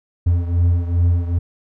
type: beating tone pair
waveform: triangle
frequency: 85.9 / 88.4 Hz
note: F2 / F2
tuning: -28 / +22 cents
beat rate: 2.5 Hz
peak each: -13 / -18 dBFS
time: 0.26-1.39 s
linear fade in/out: 10 ms
effects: none